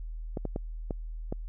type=clicks; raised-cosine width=2 ms; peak=-19 dBFS; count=5; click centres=0.372 / 0.453 / 0.561 / 0.908 / 1.325 s; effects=added 40 Hz sine -35 dBFS peak until 1.48 s